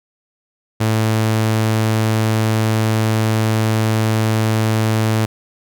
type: tone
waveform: sawtooth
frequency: 110 Hz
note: A2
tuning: in tune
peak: -10 dBFS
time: 0.8-5.26 s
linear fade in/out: 10 ms
effects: none